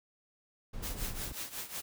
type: noise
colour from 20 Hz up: brown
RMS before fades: -40 dBFS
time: 0.73-1.33 s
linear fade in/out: 10 ms
type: noise with tremolo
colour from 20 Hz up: white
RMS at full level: -38 dBFS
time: 0.82-1.82 s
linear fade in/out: 20 ms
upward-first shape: triangle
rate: 5.5 Hz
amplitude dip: 85%
effects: none